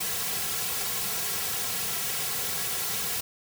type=noise with comb filter; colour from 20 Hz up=white; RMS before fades=-30 dBFS; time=0-3.21 s; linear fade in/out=10 ms; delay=3.3 ms; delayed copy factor=-0.95; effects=none